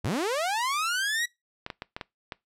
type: linear sweep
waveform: sawtooth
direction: up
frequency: 73.42 to 1947 Hz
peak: -22 dBFS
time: 0.04-1.26 s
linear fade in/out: 10 ms
type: clicks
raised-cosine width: 0.3 ms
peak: -18 dBFS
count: 6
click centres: 1.664 / 1.702 / 1.821 / 1.965 / 2.012 / 2.322 s
effects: noise-tail reverb RT60 0.2 s tail -23 dB re dry + low-pass 11000 Hz 12 dB/octave